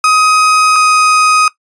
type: tone pair in turn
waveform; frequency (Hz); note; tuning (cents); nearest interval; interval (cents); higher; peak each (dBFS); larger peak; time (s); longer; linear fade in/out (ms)
35% pulse; 1258 / 1253.1; D#6 / D#6; +19 / +12; unison; 7; first; -5; neither; 0.04-0.76 / 0.76-1.48; neither; 2
effects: noise-tail reverb RT60 0.1 s tail -17 dB re dry + resampled to 22050 Hz